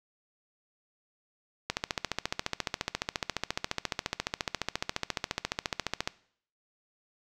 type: click train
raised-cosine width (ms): 0.2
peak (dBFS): -11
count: 64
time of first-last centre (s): 1.7-6.075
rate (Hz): 14.4
effects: noise-tail reverb RT60 0.6 s tail -20 dB re dry